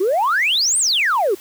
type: exponential two-way sweep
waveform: sine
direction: up then down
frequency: 349.2 to 9120 to 349.2 Hz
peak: -13 dBFS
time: 0-1.35 s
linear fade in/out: 10 ms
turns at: 0.78 s
effects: tanh soft clip ceiling -11 dBFS + white hiss -42 dBFS RMS until 1.4 s

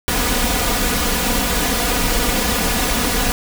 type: noise with comb filter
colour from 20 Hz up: pink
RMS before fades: -18 dBFS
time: 0.08-3.32 s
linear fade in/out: 0 ms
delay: 4.1 ms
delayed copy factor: +0.75
effects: none

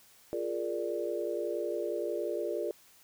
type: chord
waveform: sine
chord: Bb dominant seventh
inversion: second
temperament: equal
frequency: 349.2 / 415.3 / 466.2 / 587.3 Hz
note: F4 / Ab4 / Bb4 / D5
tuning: 0 / 0 / 0 / 0 cents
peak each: -36 / -37 / -37 / -36 dBFS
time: 0.33-2.71 s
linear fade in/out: 0 ms
effects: white hiss -60 dBFS RMS until 3.03 s

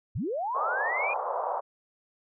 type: linear sweep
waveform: sine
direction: up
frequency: 71.4 to 2483 Hz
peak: -28 dBFS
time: 0.15-1.14 s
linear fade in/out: 10 ms
type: band-pass noise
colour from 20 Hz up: white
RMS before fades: -31 dBFS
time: 0.54-1.61 s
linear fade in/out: 20 ms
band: 490 to 1100 Hz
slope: 48 dB/octave
effects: none

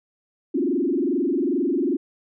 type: tone with frequency modulation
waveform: sine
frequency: 311.1 Hz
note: D#4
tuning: in tune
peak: -19 dBFS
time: 0.54-1.97 s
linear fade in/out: 10 ms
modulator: 22.4 Hz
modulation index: 2.7
effects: none

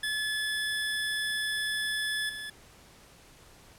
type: tone with level steps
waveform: 25% pulse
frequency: 1722 Hz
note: A6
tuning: 38 cents flat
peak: -25 / -33 dBFS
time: 0.03-2.5 s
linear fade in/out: 5 ms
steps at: 2.29 s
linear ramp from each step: 5 ms
effects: pink hiss -55 dBFS RMS until 3.78 s + low-pass 12000 Hz 12 dB/octave

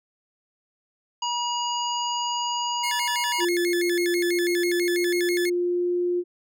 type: harmonic tone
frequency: 960 Hz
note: B5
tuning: 49 cents flat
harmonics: 1 / 3 / 5 / 7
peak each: -26 / -30 / -35 / -35 dBFS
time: 1.22-3.45 s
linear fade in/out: 5 ms
type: tone with vibrato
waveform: sawtooth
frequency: 1934 Hz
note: B6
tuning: 37 cents flat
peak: -24 dBFS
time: 2.83-5.5 s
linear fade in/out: 10 ms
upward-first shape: square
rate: 6.1 Hz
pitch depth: 190 cents each way
type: tone with pitch glide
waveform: sine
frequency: 349.2 to 353.7 Hz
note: F4 to F4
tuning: 0 to +22 cents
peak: -21 dBFS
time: 3.38-6.24 s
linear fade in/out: 50 ms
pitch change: +22 cents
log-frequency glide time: 4.48-5.91 s
effects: none

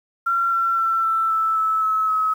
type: tone with pitch steps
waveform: sine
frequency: 1368 / 1355.4 / 1342.9 / 1330.6 / 1318.4 / 1306.2 / 1294.2 / 1282.3 Hz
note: F6 / E6 / E6 / E6 / E6 / E6 / E6 / E6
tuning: -36 / +48 / +32 / +16 / 0 / -16 / -32 / -48 cents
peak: -17 dBFS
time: 0.26-2.34 s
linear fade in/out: 10 ms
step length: 260 ms
effects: 8-bit

